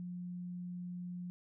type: tone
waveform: sine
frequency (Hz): 177.9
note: F3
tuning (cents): +32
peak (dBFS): -40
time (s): 0-1.3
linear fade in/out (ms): 0
effects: none